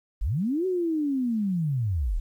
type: linear two-way sweep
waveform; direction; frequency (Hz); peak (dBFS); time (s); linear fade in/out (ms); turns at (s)
sine; up then down; 30.31 to 380.1 to 30.31; -23; 0.21-2.2; 10; 0.66
effects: 10-bit